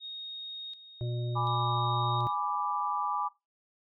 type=tone with tremolo; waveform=sine; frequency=3729 Hz; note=A#7; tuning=in tune; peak=-37 dBFS; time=0-2.35 s; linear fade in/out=50 ms; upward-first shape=square; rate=0.68 Hz; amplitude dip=70%
type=harmonic tone; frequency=120.4 Hz; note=B2; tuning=44 cents flat; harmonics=1 / 3 / 5; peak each=-31 / -41 / -45 dBFS; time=1.01-2.27 s; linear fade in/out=0 ms
type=chord; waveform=sine; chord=G# diminished; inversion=none; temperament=equal; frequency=830.6 / 987.8 / 1174.7 Hz; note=G#5 / B5 / D6; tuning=0 / 0 / 0 cents; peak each=-34 / -34 / -32 dBFS; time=1.35-3.29 s; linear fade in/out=20 ms
effects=noise-tail reverb RT60 0.2 s tail -18 dB re dry